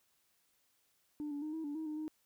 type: tone with pitch steps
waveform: sine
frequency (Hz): 297.7 / 287.6 / 306.9 / 320.7 / 290 / 317.1 / 304.8 / 310.1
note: D4 / D4 / D#4 / E4 / D4 / D#4 / D#4 / D#4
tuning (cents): +24 / -36 / -24 / -48 / -22 / +33 / -36 / -6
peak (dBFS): -36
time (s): 1.2-2.08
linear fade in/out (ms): 0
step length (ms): 110
effects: tanh soft clip ceiling -35 dBFS + white hiss -75 dBFS RMS until 2.25 s